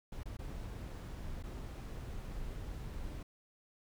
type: noise with dropouts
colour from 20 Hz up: brown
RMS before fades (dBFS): -43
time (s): 0.12-3.23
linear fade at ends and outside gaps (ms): 5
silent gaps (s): 0.233-0.256 / 0.37-0.389 / 1.427-1.436
effects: none